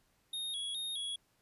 square tone with vibrato, 3520 Hz, A7, in tune, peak -37 dBFS, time 0.33-1.16 s, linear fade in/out 5 ms, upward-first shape square, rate 2.4 Hz, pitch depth 90 cents each way, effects pink hiss -73 dBFS RMS until 1.41 s + resampled to 32000 Hz

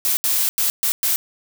blue noise bursts at uneven times, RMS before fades -19 dBFS, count 5, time 0.05-0.17 / 0.24-0.49 / 0.58-0.7 / 0.83-0.92 / 1.03-1.16 s, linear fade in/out 0 ms, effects none

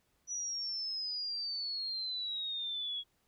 sine exponential sweep, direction down, 5920 to 3322 Hz, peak -35 dBFS, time 0.27-3.04 s, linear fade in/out 50 ms, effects pink hiss -75 dBFS RMS until 3.27 s

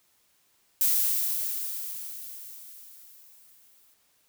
violet noise with exponential decay, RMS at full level -22 dBFS, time 0.81-3.94 s, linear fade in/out 1 ms, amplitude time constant 680 ms, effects white hiss -67 dBFS RMS until 4.28 s

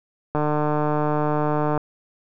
click train, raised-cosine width 1 ms, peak -9 dBFS, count 215, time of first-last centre 0.35-1.777 s, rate 150 Hz, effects none

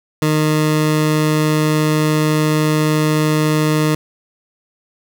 20% pulse tone, 153.9 Hz, D#3, 19 cents flat, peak -8 dBFS, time 0.22-3.95 s, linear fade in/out 2 ms, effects none

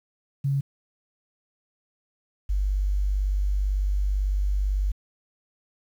sine tone pair in turn, 138.59 / 49 Hz, C#3 / G1, 0 / 0 cents, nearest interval octave + tritone, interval 1800 cents, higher first, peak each -21 dBFS, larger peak neither, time 0.44-0.61 / 2.49-4.92 s, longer second, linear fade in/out 10 ms, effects 9-bit

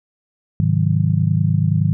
sine chord, Ab dominant seventh, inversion none, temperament equal with one note detuned, 103.83 / 133.33 / 155.56 / 185 Hz, Ab2 / C3 / Eb3 / Gb3, 0 / +33 / 0 / 0 cents, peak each -18 / -22 / -17 / -22 dBFS, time 0.6-1.93 s, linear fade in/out 0 ms, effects none

